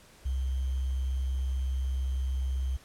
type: tone with sample-and-hold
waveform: sine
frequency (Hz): 65.41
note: C2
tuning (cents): 0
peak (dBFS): -27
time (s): 0.25-2.77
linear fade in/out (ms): 10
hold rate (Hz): 3150
effects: pink hiss -56 dBFS RMS until 2.84 s + low-pass 12000 Hz 12 dB/octave